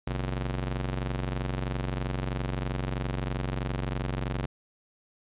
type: ring-modulated tone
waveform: sawtooth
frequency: 92.3 Hz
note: F#2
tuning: 4 cents flat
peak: -22 dBFS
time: 0.07-4.46 s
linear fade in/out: 5 ms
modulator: 34.6 Hz
effects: resampled to 8000 Hz